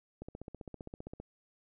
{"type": "click train", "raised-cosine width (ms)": 2, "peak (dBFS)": -30, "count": 16, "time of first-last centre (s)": [0.22, 1.2], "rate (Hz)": 15.3, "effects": []}